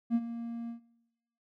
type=tone with ADSR envelope; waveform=triangle; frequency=233.1 Hz; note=A#3; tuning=in tune; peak=-19 dBFS; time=0.1-0.8 s; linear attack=51 ms; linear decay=47 ms; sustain=-15 dB; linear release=110 ms; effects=noise-tail reverb RT60 1.0 s tail -20 dB re dry + tanh soft clip ceiling -18 dBFS